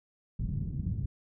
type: low-pass noise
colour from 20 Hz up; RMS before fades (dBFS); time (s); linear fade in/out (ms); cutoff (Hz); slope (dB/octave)
white; -33; 0.39-1.06; 5; 160; 24
effects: none